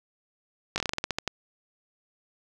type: slowing click train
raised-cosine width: 0.2 ms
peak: -10 dBFS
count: 12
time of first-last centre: 0.76-1.277 s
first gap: 19 ms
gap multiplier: 1.17
effects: none